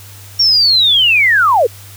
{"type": "linear sweep", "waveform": "sine", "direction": "down", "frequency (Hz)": [5580, 414.1], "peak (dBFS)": -7, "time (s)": [0.39, 1.67], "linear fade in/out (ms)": 10, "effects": ["added 99 Hz sine -35 dBFS peak until 1.96 s", "white hiss -38 dBFS RMS until 1.96 s"]}